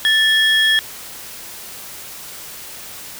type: tone pair together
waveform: triangle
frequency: 1760 / 3298 Hz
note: A6 / G#7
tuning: 0 / -13 cents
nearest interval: major seventh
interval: 1087 cents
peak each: -13 dBFS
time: 0.05-0.79 s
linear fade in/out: 0 ms
effects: white hiss -34 dBFS RMS until 3.19 s